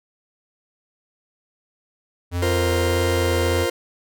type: tone with vibrato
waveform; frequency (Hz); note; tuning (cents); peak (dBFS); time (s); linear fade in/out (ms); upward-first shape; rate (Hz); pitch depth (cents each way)
square; 87.31; F2; 0; -22; 2.31-3.67; 50; sine; 1.6; 25
type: chord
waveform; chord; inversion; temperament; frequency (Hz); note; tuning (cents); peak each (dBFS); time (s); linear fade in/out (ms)
40% pulse; F suspended fourth; none; just; 349.2 / 465.6 / 523.8; F4 / Bb4 / C5; 0 / -2 / +2; -24; 2.42-3.7; 5
effects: none